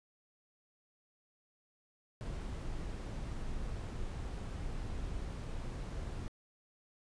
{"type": "noise", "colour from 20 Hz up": "brown", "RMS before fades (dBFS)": -40, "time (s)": [2.21, 6.28], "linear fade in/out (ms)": 0, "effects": ["resampled to 22050 Hz"]}